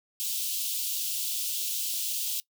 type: high-pass noise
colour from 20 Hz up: white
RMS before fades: -31 dBFS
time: 0.2-2.4 s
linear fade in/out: 0 ms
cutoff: 2800 Hz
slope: 48 dB/octave
effects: noise-tail reverb RT60 0.1 s tail -21 dB re dry